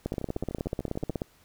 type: two click trains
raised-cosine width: 2 ms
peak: -23 / -16 dBFS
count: 14 / 20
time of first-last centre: 0.14-1.103 / 0.06-1.219 s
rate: 13.5 / 16.4 Hz
effects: pink hiss -61 dBFS RMS until 1.44 s